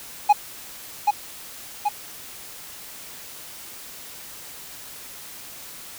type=tone with echo; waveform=triangle; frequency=830.6 Hz; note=G#5; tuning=in tune; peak=-8 dBFS; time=0.29-0.33 s; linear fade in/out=10 ms; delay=780 ms; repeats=2; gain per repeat=-4 dB; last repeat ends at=1.89 s; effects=white hiss -40 dBFS RMS until 5.98 s